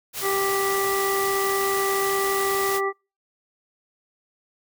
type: noise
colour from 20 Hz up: white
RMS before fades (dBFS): -30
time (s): 0.13-2.81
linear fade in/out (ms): 50
type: harmonic tone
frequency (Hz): 392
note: G4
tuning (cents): 0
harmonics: 1 / 2 / 3 / 5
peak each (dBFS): -24 / -31 / -27 / -30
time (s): 0.21-2.93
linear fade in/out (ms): 50
effects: noise-tail reverb RT60 0.3 s tail -26 dB re dry